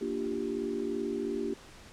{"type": "chord", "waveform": "sine", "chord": "G minor seventh", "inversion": "first", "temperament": "equal", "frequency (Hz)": [233.1, 293.7, 349.2, 392], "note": ["Bb3", "D4", "F4", "G4"], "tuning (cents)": [0, 0, 0, 0], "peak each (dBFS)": [-37, -37, -37, -34], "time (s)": [0.01, 1.54], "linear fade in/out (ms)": 5, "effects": ["pink hiss -52 dBFS RMS until 1.92 s", "low-pass 8000 Hz 12 dB/octave"]}